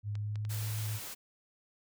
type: tone with pitch glide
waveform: sine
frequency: 103.7 to 107.48 Hz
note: G#2 to A2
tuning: -2 to -40 cents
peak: -33 dBFS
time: 0.03-1 s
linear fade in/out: 50 ms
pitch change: +62 cents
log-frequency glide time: 0.13-0.61 s
type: clicks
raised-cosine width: 0.2 ms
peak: -32 dBFS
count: 5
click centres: 0.154 / 0.357 / 0.451 / 0.628 / 0.788 s
type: noise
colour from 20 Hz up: white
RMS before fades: -43 dBFS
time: 0.49-1.15 s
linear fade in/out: 20 ms
effects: none